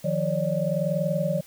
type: tone cluster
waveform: sine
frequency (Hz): 156.1 / 176.6 / 557 / 598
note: D#3 / F3 / C#5 / D5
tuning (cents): +6 / +20 / +8 / +31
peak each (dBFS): -28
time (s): 0.04-1.41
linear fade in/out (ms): 10
effects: white hiss -51 dBFS RMS until 1.46 s